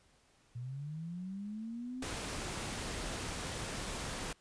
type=linear sweep; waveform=sine; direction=up; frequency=117 to 261.6 Hz; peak=-39 dBFS; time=0.55-2.04 s; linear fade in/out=10 ms
type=noise; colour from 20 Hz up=pink; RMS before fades=-40 dBFS; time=2.02-4.33 s; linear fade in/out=5 ms
effects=pink hiss -68 dBFS RMS until 4.4 s + resampled to 22050 Hz